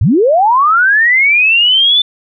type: linear sweep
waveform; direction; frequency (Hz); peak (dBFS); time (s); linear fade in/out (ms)
sine; up; 73.2 to 3544; -6; 0.01-2.02; 5
effects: none